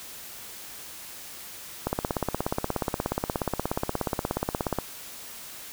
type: click train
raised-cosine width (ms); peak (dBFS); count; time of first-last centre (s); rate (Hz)
1; -11; 50; 1.87-4.787; 16.8
effects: white hiss -42 dBFS RMS until 5.72 s